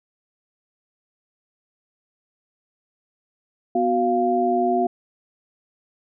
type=tone cluster; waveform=sine; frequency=247.5 / 368.1 / 698 Hz; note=B3 / F#4 / F5; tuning=+4 / -9 / -1 cents; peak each=-24 / -22 / -20 dBFS; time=3.75-4.87 s; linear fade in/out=5 ms; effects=none